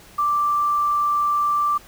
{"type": "tone with quantisation", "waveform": "sine", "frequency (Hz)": 1174.7, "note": "D6", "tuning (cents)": 0, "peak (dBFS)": -17, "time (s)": [0.18, 1.78], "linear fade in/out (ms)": 10, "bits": 7, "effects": ["pink hiss -47 dBFS RMS until 1.87 s"]}